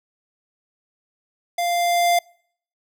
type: tone with level ramp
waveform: square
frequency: 696 Hz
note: F5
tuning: 6 cents flat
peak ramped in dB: -21 to -15 dBFS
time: 1.58-2.19 s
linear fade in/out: 5 ms
effects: noise-tail reverb RT60 0.6 s tail -26 dB re dry